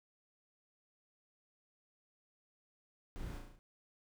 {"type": "noise with echo", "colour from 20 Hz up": "brown", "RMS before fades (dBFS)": -45, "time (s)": [3.16, 3.38], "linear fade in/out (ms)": 0, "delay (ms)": 35, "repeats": 6, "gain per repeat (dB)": -3, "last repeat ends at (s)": 3.59, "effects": []}